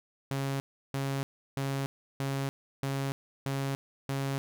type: tone bursts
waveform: sawtooth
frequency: 137 Hz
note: C#3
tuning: 20 cents flat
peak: -26 dBFS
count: 7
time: 0.31-4.38 s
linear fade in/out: 0 ms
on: 290 ms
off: 340 ms
effects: none